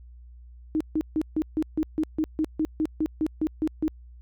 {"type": "tone bursts", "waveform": "sine", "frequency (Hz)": 312.1, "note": "D#4", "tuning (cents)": 5, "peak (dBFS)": -21, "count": 16, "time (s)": [0.75, 3.88], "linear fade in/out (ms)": 0, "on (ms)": 55, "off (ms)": 150, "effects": ["added 60 Hz sine -44 dBFS peak until 4.21 s"]}